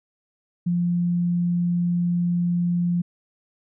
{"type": "tone", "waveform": "sine", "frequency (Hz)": 174.4, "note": "F3", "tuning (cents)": -2, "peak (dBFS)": -19, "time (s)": [0.66, 3.02], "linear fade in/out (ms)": 10, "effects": []}